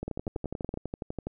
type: two click trains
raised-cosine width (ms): 2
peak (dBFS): -20 / -20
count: 8 / 16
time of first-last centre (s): 0.08-0.74 / 0.03-1.27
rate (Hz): 10.6 / 12.1
effects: none